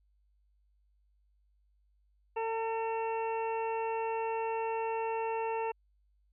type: harmonic tone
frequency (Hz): 450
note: A4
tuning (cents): +39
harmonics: 1 / 2 / 3 / 4 / 5 / 6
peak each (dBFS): -34 / -34 / -49 / -51 / -52 / -44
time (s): 2.36-5.72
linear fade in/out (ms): 10
effects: added 50 Hz sine -67 dBFS peak until 6.32 s